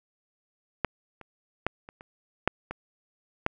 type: clicks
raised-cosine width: 0.5 ms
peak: -9 / -29 / -10 / -28 / -30 / -6 / -19 / -9 dBFS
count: 8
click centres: 0.847 / 1.213 / 1.666 / 1.889 / 2.009 / 2.476 / 2.71 / 3.464 s
effects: none